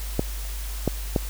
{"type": "clicks", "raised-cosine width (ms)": 2, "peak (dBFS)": -7, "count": 3, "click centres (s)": [0.194, 0.877, 1.162], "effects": ["added 50 Hz sine -29 dBFS peak until 1.29 s", "white hiss -39 dBFS RMS until 1.29 s"]}